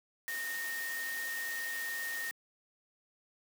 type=tone in noise; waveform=sine; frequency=1845 Hz; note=A#6; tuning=18 cents flat; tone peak=-36 dBFS; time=0.28-2.31 s; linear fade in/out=0 ms; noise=white; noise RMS=-43 dBFS; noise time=0.28-2.31 s; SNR=+4 dB; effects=high-pass 300 Hz 12 dB/octave